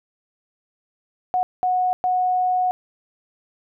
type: tone bursts at uneven times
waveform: sine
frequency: 733 Hz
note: F#5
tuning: 16 cents flat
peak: -17 dBFS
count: 3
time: 1.34-1.43 / 1.63-1.93 / 2.04-2.71 s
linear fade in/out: 0 ms
effects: none